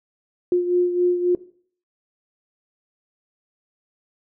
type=beating tone pair; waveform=sine; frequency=355.2 / 358.9 Hz; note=F4 / F4; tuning=+29 / +47 cents; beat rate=3.7 Hz; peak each=-17 / -24 dBFS; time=0.52-1.35 s; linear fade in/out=2 ms; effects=noise-tail reverb RT60 0.5 s tail -18 dB re dry